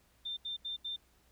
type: tone bursts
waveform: sine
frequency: 3589 Hz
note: A7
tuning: 34 cents sharp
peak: -36 dBFS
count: 4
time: 0.25-0.964 s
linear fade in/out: 10 ms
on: 120 ms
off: 78 ms
effects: added 60 Hz sine -69 dBFS peak until 1.31 s + pink hiss -69 dBFS RMS until 1.31 s